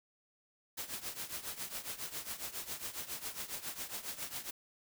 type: noise with tremolo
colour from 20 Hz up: white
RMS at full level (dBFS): -39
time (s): 0.77-4.51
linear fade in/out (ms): 10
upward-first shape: triangle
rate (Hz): 7.3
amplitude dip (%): 85
effects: none